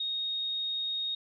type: tone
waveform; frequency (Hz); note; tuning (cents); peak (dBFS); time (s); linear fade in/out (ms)
sine; 3729; A#7; 0; -30; 0-1.15; 5
effects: none